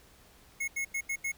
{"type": "tone bursts at uneven times", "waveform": "square", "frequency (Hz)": 2177, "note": "C#7", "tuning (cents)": -32, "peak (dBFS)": -31, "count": 5, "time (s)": [[0.6, 0.68], [0.76, 0.85], [0.94, 1.01], [1.09, 1.16], [1.24, 1.32]], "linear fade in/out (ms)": 10, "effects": ["added 60 Hz sine -66 dBFS peak until 1.37 s", "pink hiss -59 dBFS RMS until 1.37 s"]}